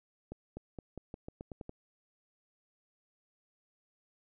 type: accelerating click train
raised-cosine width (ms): 2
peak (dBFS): -29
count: 10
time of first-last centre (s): 0.32-1.694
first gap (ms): 250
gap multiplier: 0.87
effects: none